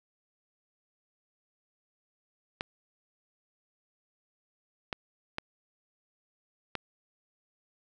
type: clicks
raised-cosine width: 0.3 ms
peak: -16 dBFS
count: 4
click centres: 2.609 / 4.928 / 5.384 / 6.753 s
effects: none